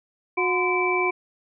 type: tone cluster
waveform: sine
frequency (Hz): 364 / 725 / 1024 / 2320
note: F#4 / F#5 / C6 / D7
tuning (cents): -28 / -35 / -38 / -22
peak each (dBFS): -24 / -30 / -26 / -24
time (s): 0.37-1.11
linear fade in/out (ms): 10
effects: none